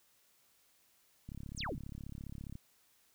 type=click train; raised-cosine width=5 ms; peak=-33 dBFS; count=45; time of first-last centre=1.29-2.554 s; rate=34.8 Hz
type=exponential sweep; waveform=sine; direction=down; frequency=10470 to 85.9 Hz; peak=-37 dBFS; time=1.56-1.79 s; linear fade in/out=50 ms
effects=white hiss -70 dBFS RMS until 3.14 s